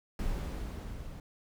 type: noise with level ramp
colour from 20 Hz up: brown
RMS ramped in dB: -33 to -44 dBFS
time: 0.19-1.2 s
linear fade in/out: 2 ms
effects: none